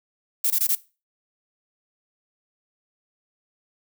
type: noise bursts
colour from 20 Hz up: violet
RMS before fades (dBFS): -21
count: 4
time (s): 0.44-0.752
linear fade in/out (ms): 5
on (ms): 63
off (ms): 20
effects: noise-tail reverb RT60 0.3 s tail -19 dB re dry